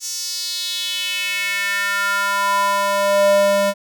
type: tone with high-pass filter sweep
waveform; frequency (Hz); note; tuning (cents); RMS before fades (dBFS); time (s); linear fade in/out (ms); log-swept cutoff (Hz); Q
square; 200; G3; +35; -19; 0-3.74; 50; 6200 to 430; 3.6
effects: none